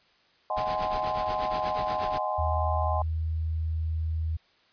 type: chord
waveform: sine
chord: Ab dominant seventh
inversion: second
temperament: just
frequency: 623 / 747.5 / 830.6 / 1038.3 Hz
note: Eb5 / Gb5 / Ab5 / C6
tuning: +2 / +17 / 0 / -14 cents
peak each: -32 dBFS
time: 0.5-3.02 s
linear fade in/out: 2 ms
type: noise with tremolo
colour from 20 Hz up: pink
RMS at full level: -34 dBFS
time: 0.56-2.19 s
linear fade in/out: 20 ms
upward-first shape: triangle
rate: 8.3 Hz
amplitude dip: 85%
type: tone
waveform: sine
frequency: 80.1 Hz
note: E2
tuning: 49 cents flat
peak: -26 dBFS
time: 2.38-4.37 s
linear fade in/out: 10 ms
effects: white hiss -63 dBFS RMS until 4.72 s + resampled to 11025 Hz